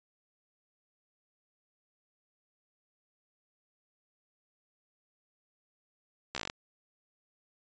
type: slowing click train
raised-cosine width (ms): 0.2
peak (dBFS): -17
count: 9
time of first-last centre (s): 6.35-6.499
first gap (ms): 14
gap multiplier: 1.08
effects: resampled to 16000 Hz